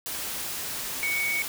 sine tone in noise, 2235 Hz, C#7, 14 cents sharp, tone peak -25 dBFS, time 1.03-1.42 s, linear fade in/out 0 ms, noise white, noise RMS -33 dBFS, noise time 0.06-1.48 s, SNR +5 dB, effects none

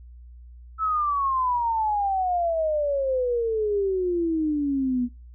sine exponential sweep, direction down, 1318.5 to 240 Hz, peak -21 dBFS, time 0.78-5.09 s, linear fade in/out 50 ms, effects noise-tail reverb RT60 0.3 s tail -21 dB re dry + added 60 Hz sine -42 dBFS peak until 5.34 s

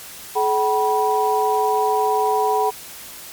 sine tone cluster, 427.8 / 763 / 975 Hz, A4 / G5 / B5, -49 / -47 / -23 cents, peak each -20 dBFS, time 0.35-2.71 s, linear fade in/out 20 ms, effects white hiss -37 dBFS RMS until 3.32 s + MP3 96 kbps

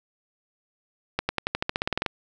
accelerating click train, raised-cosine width 0.3 ms, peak -8 dBFS, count 14, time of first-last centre 1.19-2.062 s, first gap 100 ms, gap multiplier 0.93, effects none

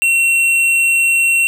sine tone with hard clipping, 2725 Hz, F7, 43 cents flat, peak -12 dBFS, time 0.02-1.47 s, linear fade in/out 0 ms, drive 9 dB, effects none

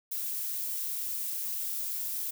violet noise, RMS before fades -34 dBFS, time 0.11-2.31 s, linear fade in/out 10 ms, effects none

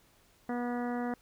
harmonic tone, 242.7 Hz, B3, 30 cents flat, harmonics 1 / 2 / 3 / 4 / 5 / 6 / 7 / 8, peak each -33 / -39 / -39 / -46 / -47 / -48 / -49 / -50 dBFS, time 0.49-1.14 s, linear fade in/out 2 ms, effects pink hiss -65 dBFS RMS until 1.21 s

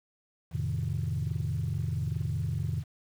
sine chord, F dominant seventh, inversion none, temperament equal with one note detuned, 87.31 / 109.68 / 130.81 / 155.56 Hz, F2 / A2 / C3 / Eb3, 0 / -5 / 0 / 0 cents, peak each -33 dBFS, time 0.51-2.84 s, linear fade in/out 50 ms, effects tanh soft clip ceiling -22 dBFS + 9-bit

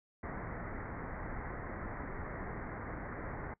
pink low-pass noise, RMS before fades -42 dBFS, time 0.23-3.54 s, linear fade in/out 5 ms, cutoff 2100 Hz, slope 96 dB/octave, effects noise-tail reverb RT60 0.1 s tail -21 dB re dry

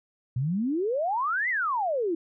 sine exponential two-way sweep, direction up then down, 117.9 to 2093 to 316.4 Hz, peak -24 dBFS, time 0.36-2.15 s, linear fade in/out 5 ms, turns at 1.49 s, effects none

